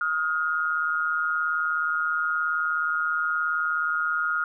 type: tone pair together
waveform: sine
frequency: 1262 / 1421 Hz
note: D#6 / F6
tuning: +24 / +30 cents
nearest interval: major second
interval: 206 cents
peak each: -28 / -24 dBFS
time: 0.01-4.44 s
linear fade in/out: 2 ms
effects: none